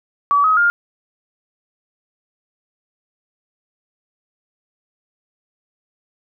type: tone with pitch steps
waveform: sine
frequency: 1144 / 1269.3 / 1408.4 Hz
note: D6 / D#6 / F6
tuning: -46 / +34 / +14 cents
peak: -11 dBFS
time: 0.31-0.7 s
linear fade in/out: 0 ms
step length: 130 ms
effects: none